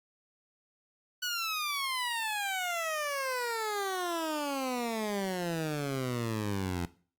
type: exponential sweep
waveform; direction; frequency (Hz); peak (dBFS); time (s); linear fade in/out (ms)
15% pulse; down; 1490 to 84.8; -25; 1.22-6.86; 10
effects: noise-tail reverb RT60 0.4 s tail -17 dB re dry + Opus 48 kbps